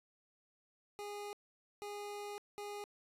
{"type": "tone bursts at uneven times", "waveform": "25% pulse", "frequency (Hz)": 410.9, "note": "G#4", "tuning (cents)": -18, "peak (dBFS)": -39, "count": 3, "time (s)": [[0.99, 1.33], [1.82, 2.38], [2.58, 2.84]], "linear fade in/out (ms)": 0, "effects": ["resampled to 32000 Hz", "12-bit"]}